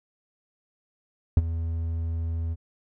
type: tone with ADSR envelope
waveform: triangle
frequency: 82.41 Hz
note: E2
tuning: in tune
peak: -9 dBFS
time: 1.37-2.56 s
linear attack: 3 ms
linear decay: 32 ms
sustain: -15 dB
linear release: 36 ms
effects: none